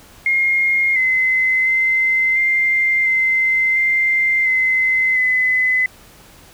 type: tone with pitch steps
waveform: sine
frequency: 2136 / 2049 / 2069 / 2096 / 2072 / 2090 / 2053 / 2020 Hz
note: C7 / C7 / C7 / C7 / C7 / C7 / C7 / B6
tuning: +35 / -37 / -20 / +2 / -17 / -2 / -33 / +39 cents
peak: -13 dBFS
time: 0.26-5.86 s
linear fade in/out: 2 ms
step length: 700 ms
effects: pink hiss -45 dBFS RMS until 6.53 s